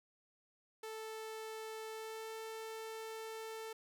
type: tone with pitch glide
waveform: sawtooth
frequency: 440 to 443.8 Hz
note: A4 to A4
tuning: 0 to +15 cents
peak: -40 dBFS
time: 0.83-3.73 s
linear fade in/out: 5 ms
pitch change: +15 cents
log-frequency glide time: 1.9-2.32 s
effects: none